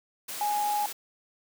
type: high-pass noise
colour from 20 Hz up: white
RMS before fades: -37 dBFS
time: 0.28-0.93 s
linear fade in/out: 10 ms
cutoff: 200 Hz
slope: 12 dB/octave
type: tone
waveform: sine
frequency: 830.6 Hz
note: G#5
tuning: in tune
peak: -25 dBFS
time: 0.41-0.86 s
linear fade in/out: 2 ms
effects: none